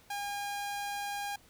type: tone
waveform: sawtooth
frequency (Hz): 811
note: G#5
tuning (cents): -41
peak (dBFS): -31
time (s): 0.1-1.36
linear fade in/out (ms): 5
effects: pink hiss -61 dBFS RMS until 1.49 s